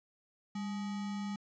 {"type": "tone with sample-and-hold", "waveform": "sine", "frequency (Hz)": 201.1, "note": "G3", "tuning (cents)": 44, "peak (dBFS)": -35, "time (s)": [0.55, 1.36], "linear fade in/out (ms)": 5, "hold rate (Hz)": 1050, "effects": ["resampled to 16000 Hz"]}